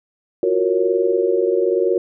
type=chord; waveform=sine; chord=Gb major seventh; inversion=third; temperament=equal; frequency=349.2 / 370 / 466.2 / 554.4 Hz; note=F4 / Gb4 / Bb4 / Db5; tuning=0 / 0 / 0 / 0 cents; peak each=-23 / -18 / -19 / -23 dBFS; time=0.43-1.98 s; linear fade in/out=2 ms; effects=none